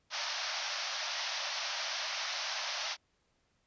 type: band-pass noise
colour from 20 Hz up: white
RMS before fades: -37 dBFS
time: 0.1-2.97 s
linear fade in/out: 50 ms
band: 570 to 6000 Hz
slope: 96 dB/octave
effects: pink hiss -75 dBFS RMS until 3.66 s + resampled to 16000 Hz